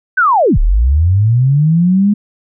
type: linear two-way sweep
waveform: sine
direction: down then up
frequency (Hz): 1568 to 31.37 to 209.9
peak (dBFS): -7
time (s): 0.17-2.14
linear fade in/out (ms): 10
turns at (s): 0.58
effects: none